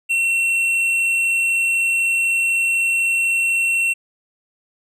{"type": "tone with tanh clipping", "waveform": "sine", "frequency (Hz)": 2716, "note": "F7", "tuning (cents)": -49, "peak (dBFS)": -17, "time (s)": [0.09, 3.94], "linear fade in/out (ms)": 20, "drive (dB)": 8, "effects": []}